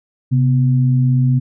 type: tone pair together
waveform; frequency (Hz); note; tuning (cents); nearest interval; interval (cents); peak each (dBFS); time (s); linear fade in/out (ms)
sine; 130.81 / 246.9; C3 / B3; 0 / 0; major seventh; 1100; -11 / -20; 0.31-1.4; 20
effects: none